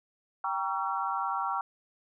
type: chord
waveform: sine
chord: G diminished seventh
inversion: none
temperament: just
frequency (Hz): 784 / 940.8 / 1128.9 / 1354.7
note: G5 / Bb5 / Db6 / Fb6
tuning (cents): 0 / +16 / +31 / +47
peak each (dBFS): -34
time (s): 0.44-1.61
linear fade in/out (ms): 2
effects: none